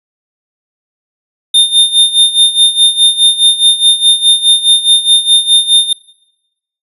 square tone with tremolo, 3630 Hz, A#7, 47 cents flat, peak -3 dBFS, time 1.54-5.93 s, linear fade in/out 5 ms, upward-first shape sine, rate 4.8 Hz, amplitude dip 80%, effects noise-tail reverb RT60 0.9 s tail -21 dB re dry + resampled to 32000 Hz

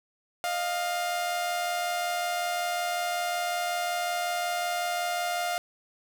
sawtooth tone pair together, 618 / 703.4 Hz, D#5 / F5, -12 / +12 cents, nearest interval major second, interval 224 cents, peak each -33 / -24 dBFS, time 0.44-5.58 s, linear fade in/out 0 ms, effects none

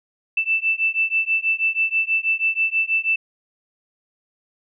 sine beating tone pair, 2650 / 2656.2 Hz, E7 / E7, +9 / +13 cents, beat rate 6.2 Hz, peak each -21 dBFS, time 0.37-3.16 s, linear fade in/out 5 ms, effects none

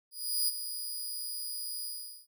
10% pulse tone with ADSR envelope, 4919 Hz, D#8, 21 cents flat, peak -19 dBFS, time 0.11-2.27 s, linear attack 370 ms, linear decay 25 ms, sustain -10 dB, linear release 420 ms, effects none

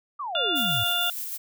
sine exponential sweep, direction down, 1236 to 98 Hz, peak -29 dBFS, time 0.19-0.84 s, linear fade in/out 10 ms
harmonic tone, 702 Hz, F5, 9 cents sharp, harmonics 1 / 2 / 4 / 5, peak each -33 / -29 / -28 / -26 dBFS, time 0.35-1.1 s, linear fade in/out 2 ms
violet noise with tremolo, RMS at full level -32 dBFS, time 0.55-1.38 s, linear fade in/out 20 ms, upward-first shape square, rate 6.5 Hz, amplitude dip 25%
effects none

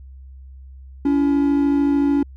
triangle tone pair together, 282.7 / 336.2 Hz, C#4 / E4, +34 / +34 cents, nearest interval minor third, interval 300 cents, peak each -13 / -22 dBFS, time 1.05-2.23 s, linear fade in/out 5 ms, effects added 66 Hz sine -37 dBFS peak until 2.36 s

